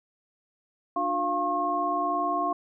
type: tone cluster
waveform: sine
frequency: 298.2 / 360.3 / 697 / 1081 Hz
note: D4 / F#4 / F5 / C#6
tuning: +27 / -46 / -4 / -44 cents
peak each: -33 / -36 / -28 / -27 dBFS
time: 0.96-2.53 s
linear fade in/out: 5 ms
effects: none